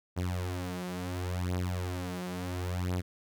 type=beating tone pair; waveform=sawtooth; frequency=89.8 / 90.52 Hz; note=F2 / F#2; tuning=+49 / -37 cents; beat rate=0.72 Hz; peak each=-31 dBFS; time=0.16-3.02 s; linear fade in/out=20 ms; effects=none